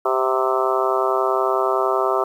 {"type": "harmonic tone with a mistuned harmonic", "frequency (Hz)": 130.81, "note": "C3", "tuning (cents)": 0, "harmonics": [3, 4, 5, 6, 7, 8, 9, 10], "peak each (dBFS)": [-22, -27, -23, -28, -27, -27, -25, -26], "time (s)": [0.05, 2.24], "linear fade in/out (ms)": 5, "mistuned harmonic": 6, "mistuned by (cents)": -48, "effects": ["8-bit"]}